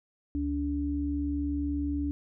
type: tone pair together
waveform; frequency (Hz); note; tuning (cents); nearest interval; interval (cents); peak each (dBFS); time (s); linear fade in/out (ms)
sine; 72.05 / 288.2; D2 / D4; -33 / -33; 2 octaves; 2400; -32 / -29; 0.35-2.11; 0
effects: none